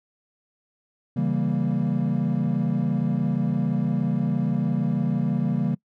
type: chord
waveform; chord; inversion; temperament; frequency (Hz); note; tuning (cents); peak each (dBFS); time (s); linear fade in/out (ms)
triangle; C# diminished seventh; none; equal; 138.59 / 164.81 / 196 / 233.1; C#3 / E3 / G3 / Bb3; 0 / 0 / 0 / 0; -24; 1.16-5.75; 10
effects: noise-tail reverb RT60 0.1 s tail -25 dB re dry + tanh soft clip ceiling -12 dBFS